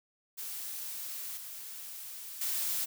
blue noise with level steps, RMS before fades -40 / -44 / -33 dBFS, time 0.37-2.86 s, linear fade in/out 20 ms, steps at 1.37 / 2.41 s, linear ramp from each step 2 ms, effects none

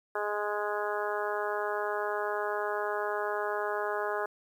harmonic tone, 208 Hz, G#3, 3 cents sharp, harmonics 2 / 3 / 4 / 5 / 6 / 7 / 8, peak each -34 / -36 / -37 / -38 / -39 / -39 / -40 dBFS, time 0.15-4.26 s, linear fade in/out 5 ms, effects 10-bit

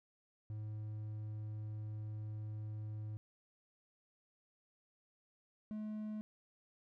triangle tone pair in turn, 107.1 / 213.8 Hz, A2 / A3, -46 / -49 cents, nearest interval octave, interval 1197 cents, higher second, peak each -39 / -38 dBFS, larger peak second, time 0.5-3.17 / 5.71-6.21 s, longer first, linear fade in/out 0 ms, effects none

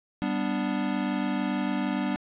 square chord, G major, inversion none, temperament equal, 196 / 246.9 / 293.7 Hz, G3 / B3 / D4, 0 / 0 / 0 cents, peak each -31 dBFS, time 0.22-2.16 s, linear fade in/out 0 ms, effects resampled to 8000 Hz + 10-bit

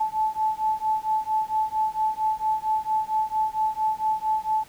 sine beating tone pair, 867 / 871.4 Hz, A5 / A5, -26 / -17 cents, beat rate 4.4 Hz, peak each -25 dBFS, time 0-4.64 s, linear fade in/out 10 ms, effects pink hiss -51 dBFS RMS until 4.68 s

